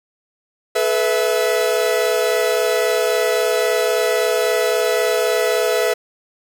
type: chord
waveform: 45% pulse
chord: A suspended second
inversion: none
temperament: equal with one note detuned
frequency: 430.2 / 493.9 / 659.3 Hz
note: A4 / B4 / E5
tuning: -39 / 0 / 0 cents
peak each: -20 dBFS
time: 0.75-5.94 s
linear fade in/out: 10 ms
effects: none